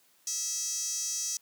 sawtooth tone with high-pass filter, 650 Hz, E5, 24 cents flat, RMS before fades -33 dBFS, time 0.27-1.37 s, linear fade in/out 2 ms, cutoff 6100 Hz, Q 5.8, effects white hiss -65 dBFS RMS until 1.41 s + high-pass 150 Hz 12 dB/octave

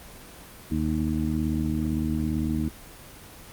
harmonic tone, 77.78 Hz, D#2, in tune, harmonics 1 / 2 / 3 / 4, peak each -29 / -30 / -27 / -29 dBFS, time 0.71-2.69 s, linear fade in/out 5 ms, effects pink hiss -45 dBFS RMS until 3.52 s + Opus 24 kbps

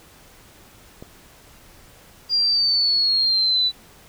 click, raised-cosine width 2 ms, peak -23 dBFS, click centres 1.025 s
sine exponential sweep, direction down, 4811 to 3951 Hz, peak -16 dBFS, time 2.29-3.72 s, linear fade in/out 50 ms
effects pink hiss -49 dBFS RMS until 4.08 s

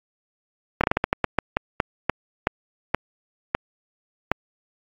slowing click train, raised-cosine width 0.5 ms, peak -3 dBFS, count 16, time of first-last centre 0.81-4.316 s, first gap 27 ms, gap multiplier 1.27, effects AAC 64 kbps

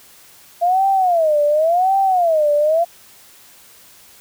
sine tone with vibrato, 677 Hz, E5, 46 cents sharp, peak -12 dBFS, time 0.61-2.85 s, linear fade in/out 20 ms, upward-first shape sine, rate 0.91 Hz, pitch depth 250 cents each way, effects white hiss -46 dBFS RMS until 4.2 s

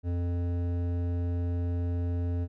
sine tone with hard clipping, 87.31 Hz, F2, in tune, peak -29 dBFS, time 0.03-2.48 s, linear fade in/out 50 ms, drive 12 dB, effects none

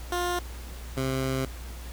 15% pulse tone pair in turn, 353.7 / 132.24 Hz, F4 / C3, +22 / +19 cents, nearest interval octave + perfect fourth, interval 1703 cents, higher first, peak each -20 dBFS, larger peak neither, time 0.12-0.39 / 0.97-1.45 s, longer second, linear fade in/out 2 ms, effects added 60 Hz sine -37 dBFS peak until 1.92 s + pink hiss -46 dBFS RMS until 1.92 s

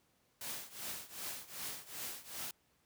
white noise with tremolo, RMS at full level -41 dBFS, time 0.41-2.51 s, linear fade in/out 2 ms, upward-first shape triangle, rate 2.6 Hz, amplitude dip 90%, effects pink hiss -74 dBFS RMS until 2.85 s + high-pass 60 Hz 12 dB/octave

